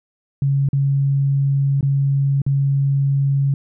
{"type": "tone with dropouts", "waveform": "sine", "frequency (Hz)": 138.59, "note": "C#3", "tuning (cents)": 0, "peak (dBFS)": -14, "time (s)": [0.42, 3.54], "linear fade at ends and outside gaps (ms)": 2, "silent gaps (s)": [[0.688, 0.731], [1.809, 1.828], [2.418, 2.464]], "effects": []}